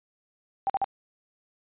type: tone bursts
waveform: sine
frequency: 784 Hz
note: G5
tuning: in tune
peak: -22 dBFS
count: 3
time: 0.67-0.843 s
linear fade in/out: 0 ms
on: 27 ms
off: 46 ms
effects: resampled to 8000 Hz